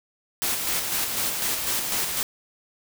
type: noise with tremolo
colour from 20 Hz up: white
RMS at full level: -25 dBFS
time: 0.42-2.23 s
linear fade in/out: 0 ms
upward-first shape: square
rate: 4 Hz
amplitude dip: 35%
effects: none